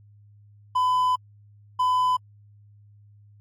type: tone bursts at uneven times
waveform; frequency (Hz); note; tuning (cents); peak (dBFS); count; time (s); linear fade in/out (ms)
triangle; 1006; B5; +32; -17; 2; 0.75-1.16 / 1.79-2.17; 10
effects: added 103 Hz sine -50 dBFS peak until 3.4 s + AAC 64 kbps